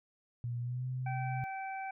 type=tone with pitch glide; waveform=sine; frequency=120 to 127.87 Hz; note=B2 to C3; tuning=-49 to -39 cents; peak=-34 dBFS; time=0.44-1.44 s; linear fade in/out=0 ms; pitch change=+110 cents; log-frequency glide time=0.6-0.86 s
type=harmonic tone; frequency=772 Hz; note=G5; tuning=27 cents flat; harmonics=1 / 2 / 3; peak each=-38 / -47 / -46 dBFS; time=1.06-1.91 s; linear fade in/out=5 ms
effects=none